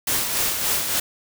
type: noise with tremolo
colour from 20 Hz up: white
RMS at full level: -21 dBFS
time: 0.07-1 s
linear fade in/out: 5 ms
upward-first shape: sine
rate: 3.5 Hz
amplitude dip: 45%
effects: none